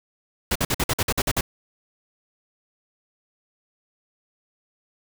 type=noise bursts; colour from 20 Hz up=pink; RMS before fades=-22 dBFS; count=10; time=0.51-1.41 s; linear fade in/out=5 ms; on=45 ms; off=50 ms; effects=none